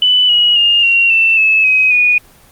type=tone with pitch steps; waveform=sine; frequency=2989 / 2907 / 2828 / 2750 / 2675 / 2602 / 2531 / 2462 Hz; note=F#7 / F#7 / F7 / F7 / E7 / E7 / D#7 / D#7; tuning=+17 / -31 / +21 / -27 / +25 / -23 / +29 / -19 cents; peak=-7 dBFS; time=0.02-2.18 s; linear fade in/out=2 ms; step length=270 ms; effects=pink hiss -44 dBFS RMS until 2.51 s + Opus 32 kbps